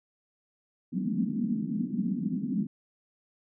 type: band-pass noise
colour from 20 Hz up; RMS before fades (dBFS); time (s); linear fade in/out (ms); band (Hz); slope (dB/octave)
white; -30; 0.92-2.67; 10; 180 to 250; 48
effects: none